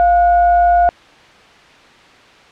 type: tone with frequency modulation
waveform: sine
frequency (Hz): 700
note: F5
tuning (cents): +4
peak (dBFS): -8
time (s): 0-0.89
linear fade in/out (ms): 0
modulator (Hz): 757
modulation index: 0.3
effects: white hiss -43 dBFS RMS until 2.51 s + low-pass 3000 Hz 12 dB/octave